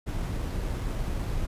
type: noise with sample-and-hold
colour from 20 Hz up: brown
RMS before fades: -30 dBFS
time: 0.06-1.47 s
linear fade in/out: 20 ms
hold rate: 8820 Hz
effects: resampled to 32000 Hz